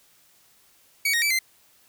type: tone with pitch steps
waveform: sawtooth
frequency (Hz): 2256 / 1869 / 2313 / 2076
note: C#7 / A#6 / D7 / C7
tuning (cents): +30 / +4 / -27 / -14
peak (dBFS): -17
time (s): 1.05-1.39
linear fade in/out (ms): 5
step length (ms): 85
effects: white hiss -59 dBFS RMS until 1.88 s